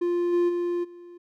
triangle tone with level steps, 349.2 Hz, F4, in tune, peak -20 / -17 / -22 / -40 dBFS, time 0.01-1.18 s, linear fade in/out 10 ms, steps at 0.32 / 0.48 / 0.83 s, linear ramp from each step 20 ms, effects none

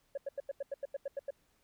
sine tone bursts, 556 Hz, C#5, 5 cents sharp, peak -32 dBFS, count 11, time 0.15-1.306 s, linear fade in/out 5 ms, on 26 ms, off 87 ms, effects tanh soft clip ceiling -32 dBFS + pink hiss -73 dBFS RMS until 1.63 s

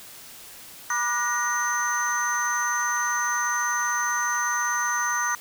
sine tone cluster, 970 / 1191 / 1457 / 1885 / 6160 Hz, B5 / D6 / F#6 / A#6 / G8, -31 / +24 / -27 / +19 / -31 cents, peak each -29 dBFS, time 0.9-5.35 s, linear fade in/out 2 ms, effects white hiss -44 dBFS RMS until 5.4 s

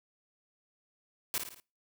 white noise with echo, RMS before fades -32 dBFS, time 1.34-1.38 s, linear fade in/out 0 ms, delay 55 ms, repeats 4, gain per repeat -6 dB, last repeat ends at 1.6 s, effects noise-tail reverb RT60 0.3 s tail -23 dB re dry

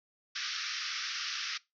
white band-pass noise, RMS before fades -37 dBFS, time 0.35-1.58 s, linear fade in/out 10 ms, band 1200 to 5900 Hz, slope 96 dB/octave, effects noise-tail reverb RT60 0.2 s tail -20 dB re dry

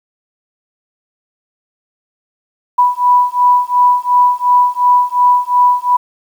sine beating tone pair, 984 / 986.8 Hz, B5 / B5, -7 / -2 cents, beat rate 2.8 Hz, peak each -11 dBFS, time 2.78-5.97 s, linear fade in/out 10 ms, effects 7-bit

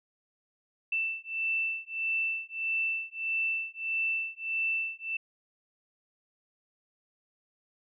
sine beating tone pair, 2663 / 2664.6 Hz, E7 / E7, +17 / +18 cents, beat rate 1.6 Hz, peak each -32 / -32 dBFS, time 0.92-5.17 s, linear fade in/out 5 ms, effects none

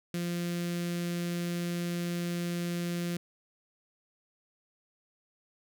sawtooth tone with notch filter, 173.4 Hz, F3, 12 cents flat, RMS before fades -33 dBFS, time 0.14-3.17 s, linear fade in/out 2 ms, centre 890 Hz, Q 0.7, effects none

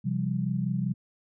sine chord, C suspended fourth, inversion none, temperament equal with one note detuned, 130.81 / 170.72 / 196 Hz, C3 / F3 / G3, 0 / -39 / 0 cents, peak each -30 dBFS, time 0.04-0.94 s, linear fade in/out 20 ms, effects none

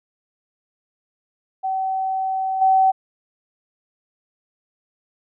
sine tone with level steps, 763 Hz, G5, 47 cents flat, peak -20 / -12 dBFS, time 1.63-2.92 s, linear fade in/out 20 ms, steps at 2.61 s, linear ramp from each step 10 ms, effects none

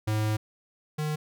square tone pair in turn, 107.7 / 152.31 Hz, A2 / D#3, -37 / -37 cents, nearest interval tritone, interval 600 cents, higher second, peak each -25 / -28 dBFS, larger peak first, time 0.07-0.37 / 0.98-1.16 s, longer first, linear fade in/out 10 ms, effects none

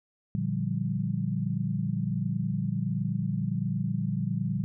sine chord, G minor seventh, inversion first, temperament equal, 116.54 / 146.83 / 174.61 / 196 Hz, Bb2 / D3 / F3 / G3, 0 / 0 / 0 / 0 cents, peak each -32 dBFS, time 0.35-4.64 s, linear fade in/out 0 ms, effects none

